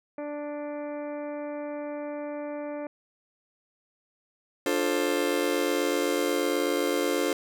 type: harmonic tone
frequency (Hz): 293.7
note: D4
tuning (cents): 0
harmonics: 1 / 2 / 3 / 4 / 5 / 6 / 7 / 8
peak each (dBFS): -36 / -34 / -44 / -49 / -52 / -53 / -54 / -53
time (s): 0.18-2.87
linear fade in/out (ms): 2
type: chord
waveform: 40% pulse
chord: D minor seventh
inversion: none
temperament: just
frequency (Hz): 293.7 / 352.4 / 440.5 / 528.6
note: D4 / F4 / A4 / C5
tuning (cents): 0 / +16 / +2 / +18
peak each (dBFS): -29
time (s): 4.66-7.33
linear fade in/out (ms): 2
effects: none